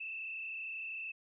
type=tone with frequency modulation; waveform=sine; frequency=2637 Hz; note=E7; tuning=in tune; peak=-39 dBFS; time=0-1.12 s; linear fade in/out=10 ms; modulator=32.9 Hz; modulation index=2.2; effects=none